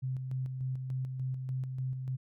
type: tone with tremolo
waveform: sine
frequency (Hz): 130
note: C3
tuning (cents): -11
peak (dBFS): -31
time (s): 0.02-2.17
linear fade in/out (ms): 20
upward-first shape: square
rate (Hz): 3.4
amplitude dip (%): 40
effects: none